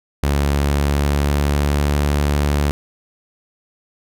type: tone with pitch glide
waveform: sawtooth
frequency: 71.1 to 72.59 Hz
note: C#2 to D2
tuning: +45 to -20 cents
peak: -11 dBFS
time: 0.23-2.71 s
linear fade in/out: 0 ms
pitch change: +35 cents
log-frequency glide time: 0.39-1.99 s
effects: none